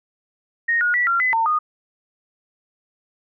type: tone with pitch steps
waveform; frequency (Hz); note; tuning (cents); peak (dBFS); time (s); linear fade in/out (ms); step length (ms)
sine; 1861 / 1444 / 1953 / 1377 / 2015 / 906 / 1231; A#6 / F#6 / B6 / F6 / B6 / A#5 / D#6; -3 / -43 / -20 / -25 / +34 / -50 / -19; -16; 0.68-1.59; 10; 130
effects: none